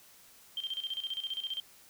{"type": "tone with tremolo", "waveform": "sine", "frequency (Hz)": 3155, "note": "G7", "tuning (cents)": 10, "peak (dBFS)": -32, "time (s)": [0.57, 1.6], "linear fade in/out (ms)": 2, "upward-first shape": "square", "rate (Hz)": 15, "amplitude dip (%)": 75, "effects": ["white hiss -58 dBFS RMS until 1.89 s"]}